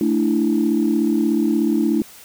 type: chord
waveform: sine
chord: A suspended fourth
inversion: none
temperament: just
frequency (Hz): 220 / 293.3 / 330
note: A3 / D4 / E4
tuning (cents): 0 / -2 / +2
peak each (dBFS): -19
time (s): 0.01-2.02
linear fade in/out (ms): 2
effects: tanh soft clip ceiling -7 dBFS + white hiss -43 dBFS RMS until 2.24 s